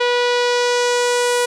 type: tone with low-pass filter sweep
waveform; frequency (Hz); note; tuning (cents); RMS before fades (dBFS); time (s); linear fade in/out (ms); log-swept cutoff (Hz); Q
sawtooth; 487.4; B4; -23; -17; 0-1.46; 10; 3600 to 10000; 1.5
effects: none